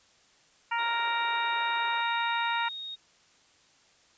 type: harmonic tone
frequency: 466.3 Hz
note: A#4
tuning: 1 cent sharp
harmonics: 2 / 3 / 4 / 5 / 6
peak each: -29 / -33 / -35 / -37 / -39 dBFS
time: 0.71-2.69 s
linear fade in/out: 10 ms
type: band-pass noise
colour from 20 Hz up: white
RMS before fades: -47 dBFS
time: 0.78-2.02 s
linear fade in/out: 10 ms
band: 340 to 1700 Hz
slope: 96 dB/octave
type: tone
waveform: sine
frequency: 3730 Hz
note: A#7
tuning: in tune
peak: -36 dBFS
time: 0.78-2.96 s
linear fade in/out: 20 ms
effects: white hiss -62 dBFS RMS until 4.17 s + resampled to 16000 Hz